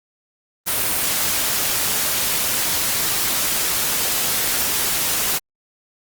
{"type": "noise with amplitude modulation", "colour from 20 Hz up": "white", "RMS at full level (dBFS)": -19, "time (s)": [0.66, 5.39], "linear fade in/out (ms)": 20, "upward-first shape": "sine", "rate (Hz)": 214, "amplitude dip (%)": 25, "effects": ["Opus 32 kbps"]}